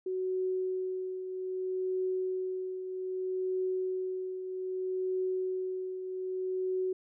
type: tone with tremolo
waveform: sine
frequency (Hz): 372.3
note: F#4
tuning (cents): +11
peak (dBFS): -28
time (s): 0.06-6.93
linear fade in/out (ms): 5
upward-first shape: triangle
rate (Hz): 0.63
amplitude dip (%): 60
effects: none